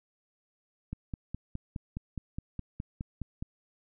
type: click train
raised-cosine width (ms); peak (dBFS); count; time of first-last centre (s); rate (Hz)
5; -23; 13; 0.93-3.425; 4.81
effects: none